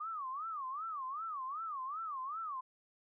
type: tone with vibrato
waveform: sine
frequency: 1174.7 Hz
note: D6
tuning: in tune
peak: -38 dBFS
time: 0-2.61 s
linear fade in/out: 10 ms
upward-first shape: sine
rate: 2.6 Hz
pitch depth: 230 cents each way
effects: none